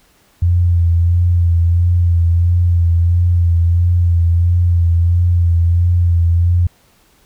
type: tone with vibrato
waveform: sine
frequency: 86.2 Hz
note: F2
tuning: 22 cents flat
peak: -9 dBFS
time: 0.42-6.67 s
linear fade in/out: 5 ms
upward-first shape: sine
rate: 1.5 Hz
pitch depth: 32 cents each way
effects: pink hiss -53 dBFS RMS until 7.25 s